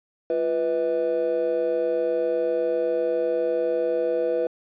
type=tone with amplitude modulation; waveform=triangle; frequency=493.9 Hz; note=B4; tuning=in tune; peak=-13 dBFS; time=0.3-4.47 s; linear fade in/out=2 ms; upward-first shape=sine; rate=148 Hz; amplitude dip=100%; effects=tanh soft clip ceiling -15 dBFS + resampled to 11025 Hz